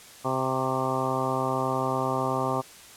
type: harmonic tone with a mistuned harmonic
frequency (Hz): 130.81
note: C3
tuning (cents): 0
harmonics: 1 / 2 / 3 / 4 / 5 / 6 / 7 / 8 / 9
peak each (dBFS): -33 / -33 / -33 / -33 / -33 / -33 / -33 / -33 / -33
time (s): 0.24-2.62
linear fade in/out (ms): 20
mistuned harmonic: 8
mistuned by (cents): +38
effects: white hiss -48 dBFS RMS until 2.96 s + low-pass 11000 Hz 12 dB/octave